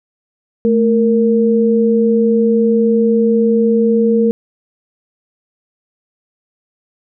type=tone pair together; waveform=sine; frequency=219.8 / 463.6 Hz; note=A3 / A#4; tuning=-2 / -10 cents; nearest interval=octave + minor second; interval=1292 cents; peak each=-12 dBFS; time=0.65-4.31 s; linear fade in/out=0 ms; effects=none